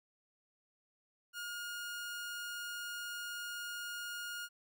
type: tone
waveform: sawtooth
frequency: 1427 Hz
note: F6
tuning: 37 cents sharp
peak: -37 dBFS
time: 1.33-4.49 s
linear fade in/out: 50 ms
effects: none